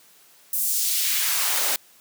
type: noise with high-pass filter sweep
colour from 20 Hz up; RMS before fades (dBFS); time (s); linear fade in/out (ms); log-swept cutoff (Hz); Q
white; -23; 0.53-1.76; 2; 11000 to 370; 1
effects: white hiss -54 dBFS RMS until 2 s + high-pass 150 Hz 12 dB/octave